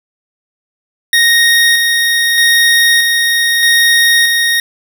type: tone with tremolo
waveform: 25% pulse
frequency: 1864 Hz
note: A#6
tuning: 1 cent flat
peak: -3 dBFS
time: 1.13-4.6 s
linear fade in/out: 2 ms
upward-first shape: square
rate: 0.8 Hz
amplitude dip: 30%
effects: none